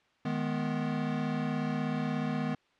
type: chord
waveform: square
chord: G# minor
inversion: second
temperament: equal with one note detuned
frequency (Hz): 155.56 / 210.4 / 246.9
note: D#3 / G#3 / B3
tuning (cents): 0 / +23 / 0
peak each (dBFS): -35 / -36 / -34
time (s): 0.25-2.55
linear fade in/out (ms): 5
effects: white hiss -68 dBFS RMS until 2.79 s + low-pass 3000 Hz 12 dB/octave